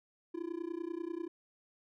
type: tone with amplitude modulation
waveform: triangle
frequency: 338.6 Hz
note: E4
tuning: 46 cents sharp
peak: -31 dBFS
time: 0.34-1.28 s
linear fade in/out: 10 ms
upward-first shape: sine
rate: 30.2 Hz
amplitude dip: 95%
effects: none